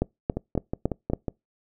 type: two click trains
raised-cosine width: 2 ms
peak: -14 / -9 dBFS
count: 6 / 5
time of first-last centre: 0.37-1.282 / 0.02-1.134 s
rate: 5.48 / 3.59 Hz
effects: noise-tail reverb RT60 0.2 s tail -25 dB re dry